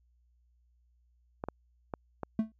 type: clicks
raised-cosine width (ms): 1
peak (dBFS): -21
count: 4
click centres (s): 1.439 / 1.486 / 1.938 / 2.233
type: tone with exponential decay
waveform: triangle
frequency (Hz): 220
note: A3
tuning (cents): 0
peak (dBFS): -20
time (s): 2.39-2.52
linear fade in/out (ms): 2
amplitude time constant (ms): 27
effects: added 60 Hz sine -65 dBFS peak until 2.59 s